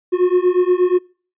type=beating tone pair; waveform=triangle; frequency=357.1 / 365.5 Hz; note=F4 / F#4; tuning=+39 / -21 cents; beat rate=8.4 Hz; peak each=-13 dBFS; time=0.12-0.99 s; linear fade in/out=20 ms; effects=noise-tail reverb RT60 0.4 s tail -24 dB re dry + resampled to 8000 Hz